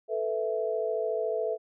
sine chord, A suspended second, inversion none, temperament equal, 440 / 493.9 / 659.3 Hz, A4 / B4 / E5, 0 / 0 / 0 cents, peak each -30 / -33 / -31 dBFS, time 0.08-1.58 s, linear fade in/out 50 ms, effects none

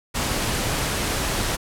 pink noise, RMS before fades -24 dBFS, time 0.14-1.57 s, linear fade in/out 20 ms, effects low-pass 12000 Hz 12 dB/octave

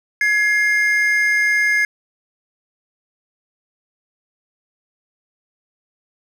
triangle tone pair together, 1680 / 2117 Hz, G#6 / C7, +19 / +20 cents, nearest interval major third, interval 401 cents, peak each -15 dBFS, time 0.21-1.85 s, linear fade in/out 2 ms, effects none

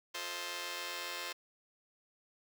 5% pulse chord, F dominant seventh, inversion none, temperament just, 349.2 / 436.5 / 523.8 / 628.6 Hz, F4 / A4 / C5 / Eb5, 0 / -14 / +2 / +18 cents, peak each -35 / -36 / -32 / -36 dBFS, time 0.14-1.33 s, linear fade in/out 10 ms, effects none

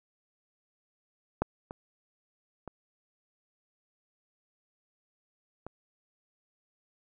clicks, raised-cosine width 1 ms, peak -12 / -25 / -26 / -26 dBFS, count 4, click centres 1.42 / 1.709 / 2.677 / 5.666 s, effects none

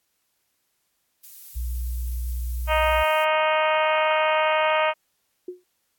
violet noise, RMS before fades -42 dBFS, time 1.23-3.25 s, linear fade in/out 10 ms
sine tone with pitch glide, 60.6 to 60.18 Hz, B1 to B1, -32 to -44 cents, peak -25 dBFS, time 1.55-3.04 s, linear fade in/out 20 ms, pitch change -12 cents, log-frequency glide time 2.3-2.82 s
harmonic tone, 311.1 Hz, D#4, in tune, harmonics 2 / 3 / 4 / 5 / 6 / 7 / 8 / 9 / 10, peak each -22 / -24 / -26 / -31 / -32 / -30 / -30 / -33 / -36 dBFS, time 2.67-4.94 s, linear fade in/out 50 ms
sine tone with exponential decay, 361.6 Hz, F#4, 40 cents flat, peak -27 dBFS, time 5.48-5.64 s, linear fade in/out 5 ms, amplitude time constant 33 ms
effects white hiss -72 dBFS RMS until 5.98 s + AAC 64 kbps

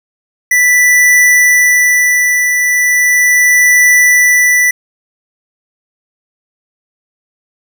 square tone with tremolo, 1975.5 Hz, B6, in tune, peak -5 dBFS, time 0.51-4.71 s, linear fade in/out 5 ms, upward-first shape triangle, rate 0.37 Hz, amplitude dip 45%, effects none

